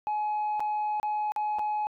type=tone with dropouts; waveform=sine; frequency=845 Hz; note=G#5; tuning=30 cents sharp; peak=-24 dBFS; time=0.07-1.87 s; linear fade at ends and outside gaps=0 ms; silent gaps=0.596-0.604 / 0.999-1.03 / 1.32-1.362 / 1.586-1.593 s; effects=tanh soft clip ceiling -25 dBFS